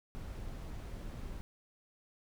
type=noise; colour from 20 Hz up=brown; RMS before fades=-43 dBFS; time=0.15-1.41 s; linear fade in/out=0 ms; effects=none